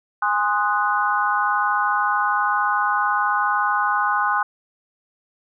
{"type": "chord", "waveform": "sine", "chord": "Ab dominant seventh", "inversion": "none", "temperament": "equal with one note detuned", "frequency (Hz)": [825.8, 1046.5, 1244.5, 1480], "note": ["Ab5", "C6", "Eb6", "Gb6"], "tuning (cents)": [-10, 0, 0, 0], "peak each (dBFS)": -23, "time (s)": [0.22, 4.43], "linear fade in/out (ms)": 5, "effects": []}